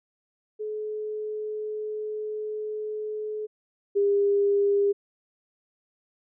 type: tone pair in turn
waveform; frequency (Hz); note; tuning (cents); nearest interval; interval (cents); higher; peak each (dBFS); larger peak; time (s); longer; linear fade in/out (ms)
sine; 427.2 / 403.2; G#4 / G4; +49 / +49; minor second; 100; first; -29 / -19; second; 0.59-3.47 / 3.95-4.93; first; 20
effects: none